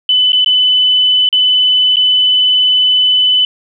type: tone with dropouts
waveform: sine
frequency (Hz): 3007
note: F#7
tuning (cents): +27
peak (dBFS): -7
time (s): 0.09-3.45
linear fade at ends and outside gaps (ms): 2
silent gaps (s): 0.321-0.33 / 0.446-0.46 / 1.29-1.327 / 1.959-1.968
effects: none